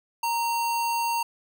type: tone with sample-and-hold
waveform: sine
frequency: 932.3 Hz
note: A#5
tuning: in tune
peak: -23 dBFS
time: 0.23-1.23 s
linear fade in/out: 5 ms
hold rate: 3675 Hz
effects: none